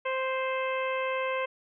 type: harmonic tone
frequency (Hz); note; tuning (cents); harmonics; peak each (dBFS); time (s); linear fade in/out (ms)
523.3; C5; 0; 1 / 2 / 3 / 4 / 5 / 6; -30 / -33 / -39 / -37 / -38 / -46; 0.05-1.46; 10
effects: none